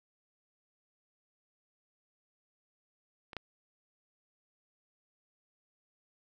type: clicks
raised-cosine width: 0.3 ms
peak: -29 / -21 dBFS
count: 2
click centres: 3.332 / 3.367 s
effects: none